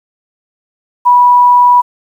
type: tone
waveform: sine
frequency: 979 Hz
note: B5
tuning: 15 cents flat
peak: -3 dBFS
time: 1.05-1.82 s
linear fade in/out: 20 ms
effects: 7-bit